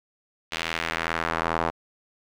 square tone with band-pass filter sweep, 41.2 Hz, E1, in tune, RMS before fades -28 dBFS, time 0.51-1.71 s, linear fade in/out 20 ms, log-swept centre 3000 to 910 Hz, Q 1.3, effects none

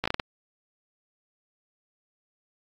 slowing click train, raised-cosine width 0.3 ms, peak -10 dBFS, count 6, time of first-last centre 0.04-0.198 s, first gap 15 ms, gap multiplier 1.38, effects AAC 48 kbps

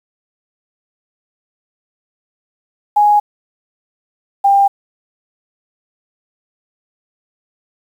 sine tone pair in turn, 830.6 / 795.9 Hz, G#5 / G5, 0 / +26 cents, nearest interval minor second, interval 74 cents, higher first, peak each -7 dBFS, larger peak neither, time 2.96-3.2 / 4.44-4.68 s, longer neither, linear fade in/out 10 ms, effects 7-bit

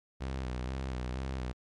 sawtooth tone with vibrato, 64.2 Hz, C2, 32 cents flat, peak -30 dBFS, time 0.2-1.53 s, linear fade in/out 20 ms, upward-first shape square, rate 2.1 Hz, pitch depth 49 cents each way, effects low-pass 6000 Hz 12 dB/octave + MP3 64 kbps

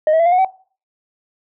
sine tone with pitch steps, 618 / 644.2 / 671.6 / 700.1 / 729.9 / 760.8 Hz, D#5 / E5 / E5 / F5 / F#5 / F#5, -12 / -40 / +32 / +4 / -24 / +48 cents, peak -8 dBFS, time 0.07-0.448 s, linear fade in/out 2 ms, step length 63 ms, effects noise-tail reverb RT60 0.4 s tail -20 dB re dry + tanh soft clip ceiling -9 dBFS

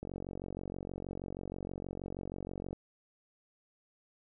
click train, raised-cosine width 2 ms, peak -27 dBFS, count 126, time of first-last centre 0.03-2.73 s, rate 46.3 Hz, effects none

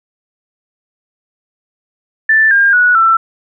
sine tone with pitch steps, 1764 / 1608.3 / 1466.3 / 1336.9 Hz, A6 / G6 / F#6 / E6, +4 / +44 / -16 / +24 cents, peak -6 dBFS, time 2.29-3.17 s, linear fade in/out 5 ms, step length 220 ms, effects none

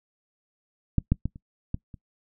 clicks, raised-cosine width 5 ms, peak -9 / -8 / -15 / -30 / -15 / -29 dBFS, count 6, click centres 0.983 / 1.12 / 1.256 / 1.359 / 1.744 / 1.942 s, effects noise-tail reverb RT60 0.1 s tail -22 dB re dry

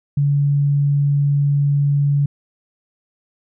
sine tone, 142.7 Hz, D3, 49 cents flat, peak -13 dBFS, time 0.17-2.26 s, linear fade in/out 5 ms, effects none

